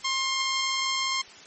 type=tone; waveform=10% pulse; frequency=1063 Hz; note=C6; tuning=27 cents sharp; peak=-16 dBFS; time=0.04-1.22 s; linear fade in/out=10 ms; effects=white hiss -47 dBFS RMS until 1.46 s + MP3 32 kbps